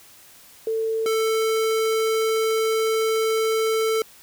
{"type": "tone pair in turn", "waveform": ["sine", "square"], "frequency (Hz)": [445.9, 443.1], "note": ["A4", "A4"], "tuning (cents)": [23, 12], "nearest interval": "unison", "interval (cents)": 11, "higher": "first", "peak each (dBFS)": [-21, -20], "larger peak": "second", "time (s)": [[0.67, 1.06], [1.06, 4.02]], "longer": "second", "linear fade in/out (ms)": 2, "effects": ["white hiss -49 dBFS RMS until 4.22 s"]}